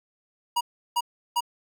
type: tone bursts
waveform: square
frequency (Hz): 957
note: A#5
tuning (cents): +45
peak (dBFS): -22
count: 3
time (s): 0.56-1.407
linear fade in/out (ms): 10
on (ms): 49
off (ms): 350
effects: none